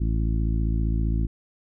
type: harmonic tone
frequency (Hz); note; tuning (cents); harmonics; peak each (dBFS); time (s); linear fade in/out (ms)
55.2; A1; +6; 1 / 2 / 3 / 4 / 5 / 6; -22 / -28 / -32 / -34 / -36 / -38; 0-1.27; 10
effects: none